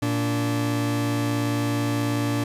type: tone pair together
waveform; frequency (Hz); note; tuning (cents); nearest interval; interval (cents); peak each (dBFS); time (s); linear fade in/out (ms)
40% pulse; 115.6 / 289.7; A#2 / D4; -14 / -24; octave + major third; 1590; -24; 0.02-2.44; 5
effects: resampled to 32000 Hz + 9-bit